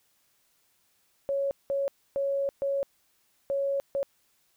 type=tone bursts at uneven times; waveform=sine; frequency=554.4 Hz; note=C#5; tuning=in tune; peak=-25 dBFS; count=6; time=1.29-1.51 / 1.7-1.88 / 2.16-2.49 / 2.62-2.83 / 3.5-3.8 / 3.95-4.03 s; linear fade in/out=0 ms; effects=white hiss -69 dBFS RMS until 4.56 s